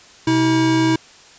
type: tone pair together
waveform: square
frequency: 127.55 / 321.4 Hz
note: C3 / E4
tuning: -44 / -44 cents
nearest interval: octave + major third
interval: 1600 cents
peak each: -22 / -15 dBFS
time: 0.27-0.96 s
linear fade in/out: 5 ms
effects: white hiss -45 dBFS RMS until 1.38 s + resampled to 16000 Hz